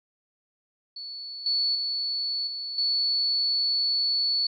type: tone with level steps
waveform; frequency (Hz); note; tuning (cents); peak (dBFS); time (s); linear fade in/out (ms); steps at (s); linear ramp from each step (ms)
sine; 4435; C#8; 0; -35 / -22 / -26 / -31 / -22; 0.96-4.47; 5; 1.46 / 1.75 / 2.47 / 2.78; 2
effects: none